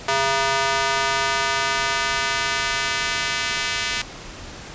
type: tone with high-pass filter sweep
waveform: square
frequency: 135.8 Hz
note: C#3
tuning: 35 cents flat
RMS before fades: -22 dBFS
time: 0.08-4.02 s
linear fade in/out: 5 ms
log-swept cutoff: 790 to 2100 Hz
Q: 1
effects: pink hiss -37 dBFS RMS until 4.74 s + resampled to 16000 Hz